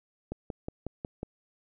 click train, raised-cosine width 2 ms, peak -21 dBFS, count 6, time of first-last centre 0.32-1.231 s, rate 5.49 Hz, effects none

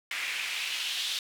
white noise with band-pass filter sweep, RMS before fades -33 dBFS, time 0.11-1.19 s, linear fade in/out 2 ms, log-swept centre 2100 to 3600 Hz, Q 2.6, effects none

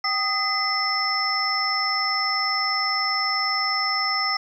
sine tone cluster, 779 / 1243 / 2032 / 5300 Hz, G5 / D#6 / B6 / E8, -11 / -2 / +49 / +9 cents, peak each -31 / -26 / -27 / -24 dBFS, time 0.04-4.37 s, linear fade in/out 5 ms, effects 9-bit

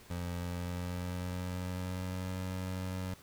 25% pulse tone with pitch glide, 87.7 to 92.75 Hz, F2 to F#2, +8 to +5 cents, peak -32 dBFS, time 0.1-3.14 s, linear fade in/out 5 ms, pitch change +97 cents, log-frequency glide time 0.33-2.36 s, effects pink hiss -57 dBFS RMS until 3.22 s

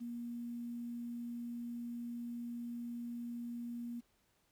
sine tone with quantisation, 237.5 Hz, A#3, 33 cents sharp, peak -40 dBFS, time 0-4.01 s, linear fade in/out 20 ms, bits 11, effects pink hiss -75 dBFS RMS until 4.51 s

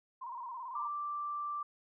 sine tone with vibrato, 992 Hz, B5, 7 cents sharp, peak -40 dBFS, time 0.21-0.88 s, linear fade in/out 10 ms, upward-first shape square, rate 18 Hz, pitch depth 85 cents each way
sine tone, 1174.7 Hz, D6, in tune, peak -35 dBFS, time 0.75-1.63 s, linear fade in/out 5 ms
effects none

